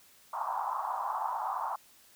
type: band-pass noise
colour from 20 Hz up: white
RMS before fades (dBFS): -34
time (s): 0.33-1.76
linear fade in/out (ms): 5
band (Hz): 770 to 1100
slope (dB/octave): 48
effects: white hiss -60 dBFS RMS until 2.15 s